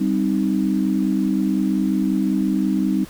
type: chord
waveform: sine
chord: C minor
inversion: second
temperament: equal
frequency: 196 / 261.6 / 311.1 Hz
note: G3 / C4 / Eb4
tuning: 0 / 0 / 0 cents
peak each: -20 / -22 / -22 dBFS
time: 0-3.05 s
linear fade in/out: 10 ms
effects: pink hiss -43 dBFS RMS until 3.09 s

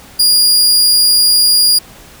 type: tone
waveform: sawtooth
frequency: 4844 Hz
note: D#8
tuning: 47 cents flat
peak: -4 dBFS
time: 0.19-1.79 s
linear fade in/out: 10 ms
effects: pink hiss -38 dBFS RMS until 2.2 s

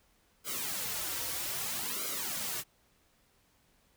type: noise with flanger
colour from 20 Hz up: white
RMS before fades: -36 dBFS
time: 0.44-2.64 s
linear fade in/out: 50 ms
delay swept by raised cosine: 1.1 to 4.9 ms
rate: 0.62 Hz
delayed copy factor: -0.9
effects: pink hiss -69 dBFS RMS until 3.96 s

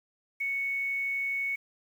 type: tone with quantisation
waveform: sine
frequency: 2217 Hz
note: C#7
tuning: in tune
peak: -28 dBFS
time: 0.4-1.56 s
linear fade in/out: 10 ms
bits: 9
effects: none

